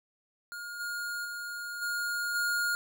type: tone with level steps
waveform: square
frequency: 1424 Hz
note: F6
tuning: 33 cents sharp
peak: -39 / -34 / -37 / -31 / -28 dBFS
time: 0.52-2.75 s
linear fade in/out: 0 ms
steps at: 0.79 / 1.24 / 1.81 / 2.34 s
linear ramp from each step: 20 ms
effects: none